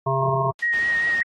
harmonic tone, 134.3 Hz, C3, 46 cents sharp, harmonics 1 / 3 / 5 / 7 / 8, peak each -24 / -27 / -25 / -27 / -25 dBFS, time 0.06-0.51 s, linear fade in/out 10 ms
blue noise with exponential decay, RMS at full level -27 dBFS, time 0.59-0.83 s, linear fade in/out 0 ms, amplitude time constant 52 ms
sine tone with vibrato, 1876 Hz, A#6, 11 cents sharp, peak -18 dBFS, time 0.62-1.23 s, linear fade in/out 10 ms, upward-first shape triangle, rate 5 Hz, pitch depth 23 cents each way
white noise, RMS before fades -31 dBFS, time 0.73-1.21 s, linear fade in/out 5 ms
effects low-pass 3000 Hz 12 dB/octave + AAC 32 kbps

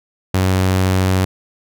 sawtooth tone, 93.7 Hz, F#2, 22 cents sharp, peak -9 dBFS, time 0.34-1.25 s, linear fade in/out 5 ms, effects none

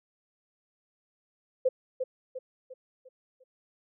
sine tone with echo, 515 Hz, C5, 28 cents flat, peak -20 dBFS, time 1.65-1.69 s, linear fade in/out 10 ms, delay 350 ms, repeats 5, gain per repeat -7 dB, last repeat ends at 3.44 s, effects none

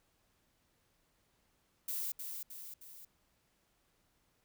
violet noise with echo, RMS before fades -38 dBFS, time 1.88-2.12 s, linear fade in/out 5 ms, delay 310 ms, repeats 3, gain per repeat -5 dB, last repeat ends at 3.05 s, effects pink hiss -75 dBFS RMS until 4.44 s

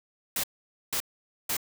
white noise bursts, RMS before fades -29 dBFS, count 3, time 0.36-1.568 s, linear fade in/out 2 ms, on 76 ms, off 490 ms, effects none

